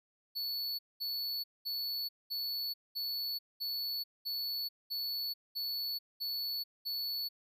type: tone bursts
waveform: square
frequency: 4435 Hz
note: C#8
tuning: in tune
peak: -35 dBFS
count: 11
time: 0.35-7.29 s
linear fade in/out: 20 ms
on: 440 ms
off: 210 ms
effects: none